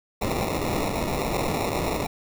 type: noise with sample-and-hold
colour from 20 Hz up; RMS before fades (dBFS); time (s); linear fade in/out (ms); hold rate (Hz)
white; -26; 0.21-2.07; 10; 1575
effects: none